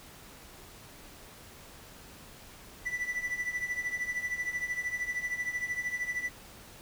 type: tone with tremolo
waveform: triangle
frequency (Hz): 1975.5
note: B6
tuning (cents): 0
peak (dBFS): -26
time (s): 2.85-6.3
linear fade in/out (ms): 20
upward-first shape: triangle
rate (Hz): 13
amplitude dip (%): 85
effects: pink hiss -51 dBFS RMS until 6.81 s